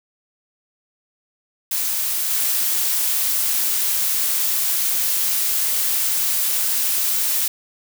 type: noise with level steps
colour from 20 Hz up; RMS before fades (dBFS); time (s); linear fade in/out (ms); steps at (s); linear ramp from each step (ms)
blue; -22 / -20; 1.71-7.48; 5; 2.3; 10
effects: none